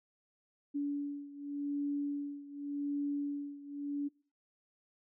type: beating tone pair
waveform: sine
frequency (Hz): 286.1 / 286.97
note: D4 / D4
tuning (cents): -45 / -40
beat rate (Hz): 0.87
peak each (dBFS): -36 / -39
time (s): 0.74-4.09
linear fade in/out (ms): 20
effects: noise-tail reverb RT60 0.4 s tail -23 dB re dry